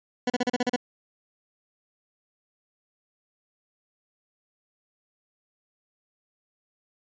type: tone bursts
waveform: 20% pulse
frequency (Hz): 246.9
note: B3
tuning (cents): 0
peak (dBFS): -17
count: 8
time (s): 0.27-0.762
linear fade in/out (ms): 5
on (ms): 30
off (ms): 36
effects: resampled to 16000 Hz